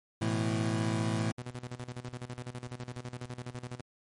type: chord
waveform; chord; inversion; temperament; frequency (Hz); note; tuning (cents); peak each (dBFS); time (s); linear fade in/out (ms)
25% pulse; A suspended second; none; equal with one note detuned; 110 / 124.98 / 164.81; A2 / B2 / E3; 0 / +21 / 0; -27 / -33 / -31; 0.21-1.32; 10
type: tone with tremolo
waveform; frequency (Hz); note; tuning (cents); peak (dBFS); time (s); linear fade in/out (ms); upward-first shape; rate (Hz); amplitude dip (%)
sawtooth; 123.47; B2; 0; -33; 1.38-3.81; 5; square; 12; 80
effects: MP3 48 kbps